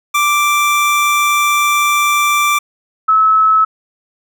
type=tone pair in turn; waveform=25% pulse / sine; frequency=1174.7 / 1296.8 Hz; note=D6 / E6; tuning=0 / -29 cents; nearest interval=major second; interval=171 cents; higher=second; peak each=-7 dBFS; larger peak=neither; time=0.14-2.59 / 3.08-3.65 s; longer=first; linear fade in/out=10 ms; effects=none